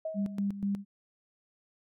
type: tone with exponential decay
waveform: sine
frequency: 637 Hz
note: D#5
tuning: 41 cents sharp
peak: -30 dBFS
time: 0.05-0.48 s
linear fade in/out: 5 ms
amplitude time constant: 93 ms
type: tone with tremolo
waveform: sine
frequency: 199.8 Hz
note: G3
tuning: 33 cents sharp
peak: -27 dBFS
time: 0.14-0.85 s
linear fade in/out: 50 ms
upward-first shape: square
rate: 4.1 Hz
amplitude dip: 70%
effects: none